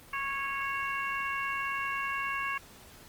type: harmonic tone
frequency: 551 Hz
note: C#5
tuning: 11 cents flat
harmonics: 2 / 3 / 4 / 5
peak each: -34 / -36 / -37 / -38 dBFS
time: 0.13-2.58 s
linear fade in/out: 5 ms
effects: pink hiss -53 dBFS RMS until 3.08 s + Opus 24 kbps